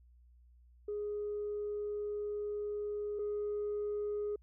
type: tone pair in turn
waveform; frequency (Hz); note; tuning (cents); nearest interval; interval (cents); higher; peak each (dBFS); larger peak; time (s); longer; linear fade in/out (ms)
sine; 415.3 / 415.3; G#4 / G#4; 0 / 0; unison; 0; neither; -34 / -32; second; 0.88-3.19 / 3.19-4.36; first; 5
effects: tanh soft clip ceiling -31 dBFS + added 60 Hz sine -59 dBFS peak until 4.42 s